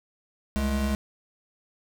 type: tone pair together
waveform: square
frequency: 67.1 / 211.9 Hz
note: C2 / G#3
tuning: +44 / +35 cents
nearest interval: octave + minor sixth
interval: 1991 cents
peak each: -27 / -28 dBFS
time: 0.56-0.95 s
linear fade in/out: 0 ms
effects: none